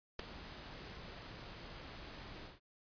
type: noise with ADSR envelope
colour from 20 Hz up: pink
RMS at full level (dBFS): -35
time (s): 0.19-2.6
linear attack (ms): 5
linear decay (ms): 4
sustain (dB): -15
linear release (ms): 160
effects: resampled to 11025 Hz